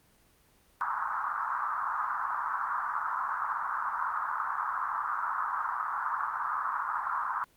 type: band-pass noise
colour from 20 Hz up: pink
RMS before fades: -32 dBFS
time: 0.81-7.44 s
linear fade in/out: 0 ms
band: 960 to 1400 Hz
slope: 48 dB/octave
effects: pink hiss -64 dBFS RMS until 7.56 s + Opus 24 kbps